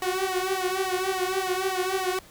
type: tone with flanger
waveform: sawtooth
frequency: 374.4 Hz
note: F#4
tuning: 20 cents sharp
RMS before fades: -27 dBFS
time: 0.02-2.19 s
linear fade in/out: 2 ms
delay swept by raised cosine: 1 to 4.6 ms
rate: 3.5 Hz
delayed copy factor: +1
effects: pink hiss -51 dBFS RMS until 2.3 s